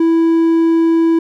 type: tone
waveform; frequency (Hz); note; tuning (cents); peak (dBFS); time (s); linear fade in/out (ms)
triangle; 329.6; E4; 0; -7; 0-1.19; 5
effects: none